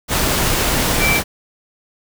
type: tone in noise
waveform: sine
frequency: 2331 Hz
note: D7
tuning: 14 cents flat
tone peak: -15 dBFS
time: 0.99-1.21 s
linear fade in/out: 50 ms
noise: pink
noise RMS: -17 dBFS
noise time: 0.08-1.24 s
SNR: -1 dB
effects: none